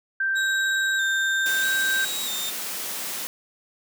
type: tone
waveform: sine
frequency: 1568 Hz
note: G6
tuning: in tune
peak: -21 dBFS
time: 0.2-2.05 s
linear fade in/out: 5 ms
type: tone with vibrato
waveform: 30% pulse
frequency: 3729 Hz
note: A#7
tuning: in tune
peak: -26 dBFS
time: 0.35-2.51 s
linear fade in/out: 20 ms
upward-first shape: square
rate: 0.78 Hz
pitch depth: 42 cents each way
type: high-pass noise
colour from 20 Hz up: white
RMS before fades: -31 dBFS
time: 1.46-3.27 s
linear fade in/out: 0 ms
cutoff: 160 Hz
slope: 48 dB/octave
effects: none